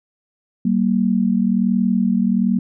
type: tone pair together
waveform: sine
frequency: 191.88 / 233.1 Hz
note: G3 / A#3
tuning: -37 / 0 cents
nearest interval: minor third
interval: 337 cents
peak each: -17 dBFS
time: 0.65-2.59 s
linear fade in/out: 5 ms
effects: none